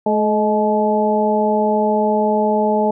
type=harmonic tone with a mistuned harmonic; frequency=214.1 Hz; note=A3; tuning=47 cents flat; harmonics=1 / 2 / 3 / 4; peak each=-19 / -19 / -19 / -19 dBFS; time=0.06-2.91 s; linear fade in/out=5 ms; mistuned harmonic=3; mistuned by=-40 cents; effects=none